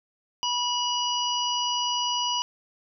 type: harmonic tone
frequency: 975 Hz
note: B5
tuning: 23 cents flat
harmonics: 1 / 3 / 5 / 6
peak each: -28 / -27 / -33 / -35 dBFS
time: 0.43-2.42 s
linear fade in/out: 0 ms
effects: none